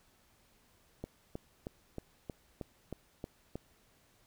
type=click train; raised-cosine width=2 ms; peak=-26 dBFS; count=9; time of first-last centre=1.04-3.556 s; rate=3.18 Hz; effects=pink hiss -68 dBFS RMS until 4.26 s